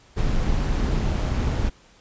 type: noise with amplitude modulation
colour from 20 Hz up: brown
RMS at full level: -20 dBFS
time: 0.16-1.7 s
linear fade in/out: 20 ms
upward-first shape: sine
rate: 180 Hz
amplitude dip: 45%
effects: pink hiss -54 dBFS RMS until 2 s + resampled to 16000 Hz